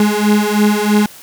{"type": "beating tone pair", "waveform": "35% pulse", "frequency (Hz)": [207.7, 210.8], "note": ["G#3", "G#3"], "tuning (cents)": [0, 26], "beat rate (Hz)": 3.1, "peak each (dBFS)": -12, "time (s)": [0, 1.06], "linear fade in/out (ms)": 2, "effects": ["white hiss -38 dBFS RMS until 1.22 s"]}